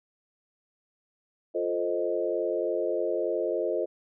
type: chord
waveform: sine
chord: F dominant seventh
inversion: none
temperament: equal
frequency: 349.2 / 440 / 523.3 / 622.3 Hz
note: F4 / A4 / C5 / Eb5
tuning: 0 / 0 / 0 / 0 cents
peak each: -31 dBFS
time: 1.54-3.86 s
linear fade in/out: 20 ms
effects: none